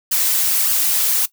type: noise with flanger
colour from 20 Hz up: blue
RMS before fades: -17 dBFS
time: 0.11-1.26 s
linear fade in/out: 10 ms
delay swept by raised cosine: 0.63 to 6.33 ms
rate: 1.7 Hz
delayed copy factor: +0.8
effects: noise-tail reverb RT60 0.1 s tail -17 dB re dry